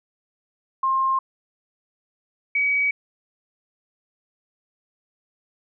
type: tone pair in turn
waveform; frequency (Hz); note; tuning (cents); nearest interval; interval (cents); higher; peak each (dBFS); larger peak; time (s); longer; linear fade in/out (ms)
sine; 1062 / 2269; C6 / C#7; +25 / +40; octave + minor second; 1315; second; -18; neither; 0.83-1.19 / 2.55-2.91; neither; 5
effects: none